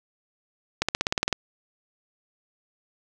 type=accelerating click train; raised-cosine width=0.2 ms; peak=-5 dBFS; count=10; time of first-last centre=0.82-1.327 s; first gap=66 ms; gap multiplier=0.96; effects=none